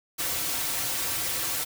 white noise with comb filter, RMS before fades -29 dBFS, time 0.18-1.65 s, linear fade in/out 20 ms, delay 4.8 ms, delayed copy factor -0.55, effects none

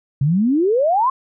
sine exponential sweep, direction up, 131 to 1090 Hz, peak -13 dBFS, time 0.21-1.1 s, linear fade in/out 5 ms, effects none

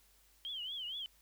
sine tone with vibrato, 3136 Hz, G7, in tune, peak -39 dBFS, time 0.45-1.06 s, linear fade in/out 0 ms, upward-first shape triangle, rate 4.3 Hz, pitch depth 180 cents each way, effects added 50 Hz sine -70 dBFS peak until 1.21 s + white hiss -68 dBFS RMS until 1.21 s

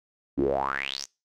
sawtooth tone with band-pass filter sweep, 68 Hz, C#2, 33 cents flat, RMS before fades -28 dBFS, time 0.37-1.06 s, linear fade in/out 20 ms, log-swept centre 270 to 6700 Hz, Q 8.5, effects noise-tail reverb RT60 0.3 s tail -26 dB re dry

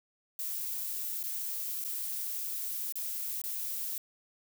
violet noise with dropouts, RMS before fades -36 dBFS, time 0.39-3.98 s, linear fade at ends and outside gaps 2 ms, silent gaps 1.231-1.236 / 1.841-1.847 / 2.924-2.955 / 3.417-3.438 s, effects none

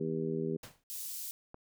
harmonic tone, 80.2 Hz, E2, 47 cents flat, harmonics 2 / 3 / 4 / 5 / 6, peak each -37 / -38 / -41 / -35 / -43 dBFS, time 0-0.57 s, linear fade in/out 10 ms
pink noise with exponential decay, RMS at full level -43 dBFS, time 0.63-0.84 s, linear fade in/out 5 ms, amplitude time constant 44 ms
white high-pass noise, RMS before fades -41 dBFS, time 0.9-1.31 s, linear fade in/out 0 ms, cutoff 5500 Hz, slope 12 dB/octave
click, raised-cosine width 1 ms, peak -33 dBFS, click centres 1.544 s
effects none

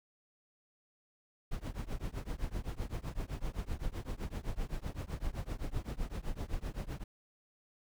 brown noise with tremolo, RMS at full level -34 dBFS, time 1.51-7.04 s, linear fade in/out 10 ms, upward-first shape triangle, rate 7.8 Hz, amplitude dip 100%, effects none

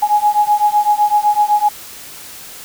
sine beating tone pair, 830.6 / 838.5 Hz, G#5 / G#5, 0 / +16 cents, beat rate 7.9 Hz, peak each -14 / -13 dBFS, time 0.02-1.69 s, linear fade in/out 10 ms, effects white hiss -34 dBFS RMS until 2.64 s

